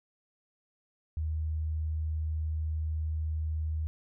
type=tone; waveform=sine; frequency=78.3 Hz; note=D#2; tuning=11 cents sharp; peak=-29 dBFS; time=1.17-3.87 s; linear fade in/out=0 ms; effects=none